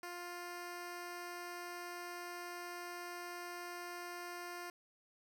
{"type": "tone", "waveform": "10% pulse", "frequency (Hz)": 351.3, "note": "F4", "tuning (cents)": 10, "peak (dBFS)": -36, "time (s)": [0.03, 4.7], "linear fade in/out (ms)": 2, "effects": []}